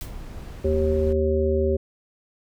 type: noise with exponential decay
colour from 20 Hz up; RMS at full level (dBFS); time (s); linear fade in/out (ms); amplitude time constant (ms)
white; -37; 0.01-0.19; 1; 37
type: noise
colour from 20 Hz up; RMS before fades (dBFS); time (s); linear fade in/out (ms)
brown; -35; 0.01-1.13; 5
type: harmonic tone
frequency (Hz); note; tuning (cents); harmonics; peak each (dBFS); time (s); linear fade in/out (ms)
77.78; D#2; 0; 1 / 3 / 5 / 7; -23 / -29 / -22 / -26; 0.64-1.77; 10
effects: none